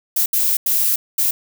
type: noise bursts at uneven times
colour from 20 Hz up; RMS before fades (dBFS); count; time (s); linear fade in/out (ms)
violet; -17; 4; 0.16-0.26 / 0.33-0.57 / 0.66-0.96 / 1.18-1.31; 5
effects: none